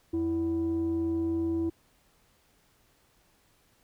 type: tone pair together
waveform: sine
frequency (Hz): 86.75 / 329.6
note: F2 / E4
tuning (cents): -11 / 0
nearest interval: octave + major seventh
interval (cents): 2311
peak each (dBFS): -34 / -25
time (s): 0.13-1.7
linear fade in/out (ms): 10
effects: tanh soft clip ceiling -23 dBFS + pink hiss -66 dBFS RMS until 3.83 s